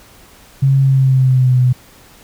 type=tone with pitch glide; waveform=sine; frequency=135.9 to 126.07 Hz; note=C#3 to B2; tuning=-34 to +36 cents; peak=-8 dBFS; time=0.62-1.73 s; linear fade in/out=10 ms; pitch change=-130 cents; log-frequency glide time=0.8-1.6 s; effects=pink hiss -44 dBFS RMS until 2.23 s